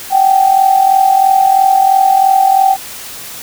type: tone with amplitude modulation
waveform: sine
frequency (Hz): 773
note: G5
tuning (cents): -24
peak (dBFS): -3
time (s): 0.1-2.77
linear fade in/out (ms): 50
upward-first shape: sine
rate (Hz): 43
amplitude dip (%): 65
effects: white hiss -28 dBFS RMS until 3.42 s